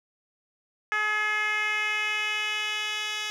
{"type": "tone with band-pass filter sweep", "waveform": "10% pulse", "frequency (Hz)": 424.4, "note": "G#4", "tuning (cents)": 38, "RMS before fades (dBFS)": -28, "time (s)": [0.92, 3.3], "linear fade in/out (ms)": 0, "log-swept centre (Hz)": [1700, 3800], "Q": 2.3, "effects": []}